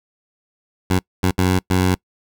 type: tone bursts at uneven times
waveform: 15% pulse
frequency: 92.2 Hz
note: F#2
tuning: 6 cents flat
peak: -8 dBFS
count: 4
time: 0.9-0.99 / 1.23-1.31 / 1.38-1.59 / 1.7-1.95 s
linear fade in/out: 5 ms
effects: noise-tail reverb RT60 0.1 s tail -25 dB re dry